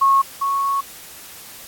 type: tone pair in turn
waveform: sine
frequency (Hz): 1093 / 1106.3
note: C#6 / C#6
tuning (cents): -25 / -4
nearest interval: unison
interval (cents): 21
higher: second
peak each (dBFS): -11 / -17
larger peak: first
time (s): 0.01-0.22 / 0.41-0.81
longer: second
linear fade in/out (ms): 10
effects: white hiss -39 dBFS RMS until 1.67 s + AAC 64 kbps